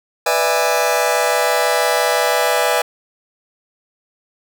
sawtooth chord, E dominant seventh, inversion second, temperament just, 494.4 / 593.3 / 659.3 / 824.1 Hz, B4 / D5 / E5 / G#5, +2 / +18 / 0 / -14 cents, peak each -16 dBFS, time 0.26-2.82 s, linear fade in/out 5 ms, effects none

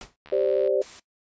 pink noise with exponential decay, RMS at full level -36 dBFS, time 0.01-0.16 s, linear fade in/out 2 ms, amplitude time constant 32 ms
click train, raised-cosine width 0.3 ms, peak -29 dBFS, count 32, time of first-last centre 0.26-0.674 s, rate 74.8 Hz
sine chord, G suspended fourth, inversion none, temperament equal, 392 / 523.3 / 587.3 Hz, G4 / C5 / D5, 0 / 0 / 0 cents, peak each -24 dBFS, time 0.32-0.82 s, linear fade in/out 5 ms
white noise, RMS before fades -44 dBFS, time 0.81-1 s, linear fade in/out 10 ms
effects noise-tail reverb RT60 0.1 s tail -18 dB re dry + resampled to 16000 Hz

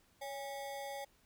square ring-modulated tone, 689 Hz, F5, 24 cents flat, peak -39 dBFS, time 0.21-1.05 s, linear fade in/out 10 ms, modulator 130 Hz, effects pink hiss -70 dBFS RMS until 1.25 s

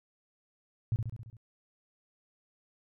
sine tone with echo, 113.6 Hz, A#2, 44 cents flat, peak -25 dBFS, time 0.92-0.96 s, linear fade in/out 0 ms, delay 68 ms, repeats 6, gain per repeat -4 dB, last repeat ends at 1.368 s, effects none

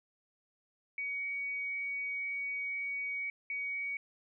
sine tone bursts at uneven times, 2251 Hz, C#7, 26 cents sharp, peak -34 dBFS, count 2, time 0.98-3.3 / 3.5-3.97 s, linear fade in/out 2 ms, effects none

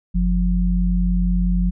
sine tone pair together, 47.12 / 177.9 Hz, F#1 / F3, +32 / +32 cents, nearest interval octave + major seventh, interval 2300 cents, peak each -17 / -19 dBFS, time 0.14-1.71 s, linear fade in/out 20 ms, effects none

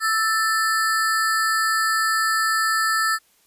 square ring-modulated tone, 1541 Hz, G6, 30 cents flat, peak -16 dBFS, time 0-3.19 s, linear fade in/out 50 ms, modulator 225 Hz, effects white hiss -60 dBFS RMS until 3.46 s + resampled to 32000 Hz

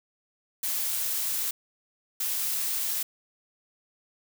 blue noise bursts at uneven times, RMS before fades -29 dBFS, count 2, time 0.63-1.51 / 2.2-3.03 s, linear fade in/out 5 ms, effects none

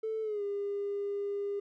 triangle tone with pitch glide, 440.4 to 403.8 Hz, A4 to G#4, +2 to -49 cents, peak -28 dBFS, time 0.03-1.6 s, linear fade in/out 10 ms, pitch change -151 cents, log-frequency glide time 0.22-0.43 s, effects tanh soft clip ceiling -29 dBFS

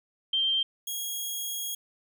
sine / 10% pulse tone pair in turn, 3155 / 3292 Hz, G7 / G#7, +10 / -16 cents, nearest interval minor second, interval 74 cents, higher second, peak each -23 dBFS, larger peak neither, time 0.33-0.63 / 0.87-1.75 s, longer second, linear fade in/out 5 ms, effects none

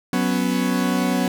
40% pulse chord, F# suspended fourth, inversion none, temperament equal, 185 / 246.9 / 277.2 Hz, F#3 / B3 / C#4, 0 / 0 / 0 cents, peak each -22 / -21 / -24 dBFS, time 0.13-1.28 s, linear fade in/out 2 ms, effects none

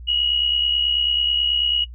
sine tone with amplitude modulation, 2900 Hz, F#7, 35 cents flat, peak -15 dBFS, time 0.07-1.85 s, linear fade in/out 20 ms, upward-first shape sine, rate 69.2 Hz, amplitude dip 60%, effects noise-tail reverb RT60 0.1 s tail -19 dB re dry + added 60 Hz sine -34 dBFS peak until 1.94 s

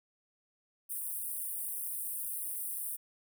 pink high-pass noise, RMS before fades -38 dBFS, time 0.89-2.97 s, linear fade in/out 20 ms, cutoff 8800 Hz, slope 96 dB/octave, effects none

